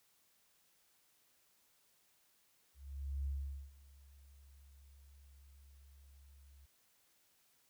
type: tone with ADSR envelope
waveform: sine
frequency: 69.1 Hz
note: C#2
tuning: 5 cents flat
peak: -35 dBFS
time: 2.74-6.66 s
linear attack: 520 ms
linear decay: 450 ms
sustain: -23 dB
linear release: 8 ms
effects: white hiss -73 dBFS RMS until 7.69 s